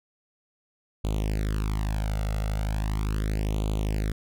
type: tone with flanger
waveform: sawtooth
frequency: 52.5 Hz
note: G#1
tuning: 19 cents sharp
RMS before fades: -27 dBFS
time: 1.04-4.12 s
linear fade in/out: 5 ms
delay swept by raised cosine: 0.28 to 1.48 ms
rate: 0.38 Hz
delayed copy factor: +1
effects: none